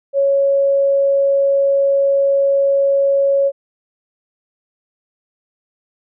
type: tone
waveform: sine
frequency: 554 Hz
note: C#5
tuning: 1 cent flat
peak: -11 dBFS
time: 0.13-3.52 s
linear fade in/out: 50 ms
effects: none